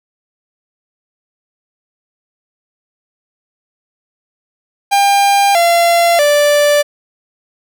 45% pulse tone with pitch steps, 800 / 684.5 / 585.6 Hz, G5 / F5 / D5, +35 / -35 / -5 cents, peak -8 dBFS, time 4.91-6.83 s, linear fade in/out 20 ms, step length 640 ms, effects none

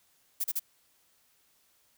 violet noise bursts, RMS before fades -30 dBFS, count 3, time 0.4-0.596 s, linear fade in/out 10 ms, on 42 ms, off 35 ms, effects white hiss -68 dBFS RMS until 1.97 s

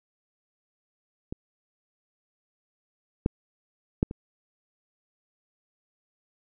clicks, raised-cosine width 3 ms, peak -20 / -9 / -8 / -22 dBFS, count 4, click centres 1.325 / 3.261 / 4.029 / 4.111 s, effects none

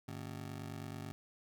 25% pulse ring-modulated tone, 126.2 Hz, B2, 38 cents sharp, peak -36 dBFS, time 0.08-1.12 s, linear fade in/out 0 ms, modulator 24.6 Hz, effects none

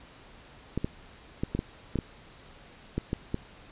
clicks, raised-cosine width 3 ms, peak -15 dBFS, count 10, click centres 0.776 / 0.845 / 1.435 / 1.55 / 1.591 / 1.957 / 1.988 / 2.98 / 3.131 / 3.344 s, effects pink hiss -52 dBFS RMS until 3.71 s + resampled to 8000 Hz

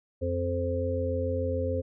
harmonic tone with a mistuned harmonic, 86.9 Hz, F2, 8 cents flat, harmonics 1 / 3 / 5 / 6, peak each -30 / -35 / -35 / -30 dBFS, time 0.21-1.82 s, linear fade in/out 20 ms, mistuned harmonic 1, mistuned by +15 cents, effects none

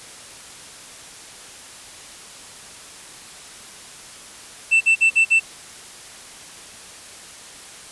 triangle tone bursts, 2670 Hz, E7, 22 cents sharp, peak -10 dBFS, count 5, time 4.71-5.4 s, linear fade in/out 20 ms, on 98 ms, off 50 ms, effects white hiss -40 dBFS RMS until 7.91 s + resampled to 24000 Hz

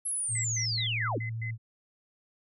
sine linear sweep, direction down, 11180 to 160 Hz, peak -29 dBFS, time 0.05-1.19 s, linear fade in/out 10 ms
sine tone with vibrato, 113.2 Hz, A2, 50 cents sharp, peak -32 dBFS, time 0.28-1.58 s, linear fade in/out 50 ms, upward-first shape sine, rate 13 Hz, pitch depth 13 cents each way
sine tone bursts, 2044 Hz, C7, 41 cents flat, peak -36 dBFS, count 6, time 0.35-1.508 s, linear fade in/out 5 ms, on 93 ms, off 120 ms
effects none

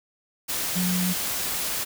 sine tone in noise, 181.1 Hz, F#3, 37 cents flat, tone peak -23 dBFS, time 0.75-1.14 s, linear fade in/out 20 ms, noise white, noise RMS -28 dBFS, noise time 0.48-1.85 s, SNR +2 dB, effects none

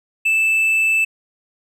triangle tone, 2637 Hz, E7, in tune, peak -12 dBFS, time 0.25-1.05 s, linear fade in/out 10 ms, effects none

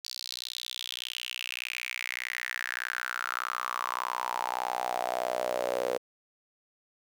sawtooth tone with high-pass filter sweep, 61.7 Hz, B1, 1 cent flat, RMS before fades -34 dBFS, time 0.04-5.98 s, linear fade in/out 5 ms, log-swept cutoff 4600 to 500 Hz, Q 6, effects 9-bit

